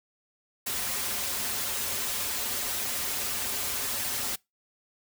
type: noise with comb filter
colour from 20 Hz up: white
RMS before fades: -31 dBFS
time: 0.66-4.36 s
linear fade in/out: 10 ms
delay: 6.2 ms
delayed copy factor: -1
effects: noise-tail reverb RT60 0.2 s tail -24 dB re dry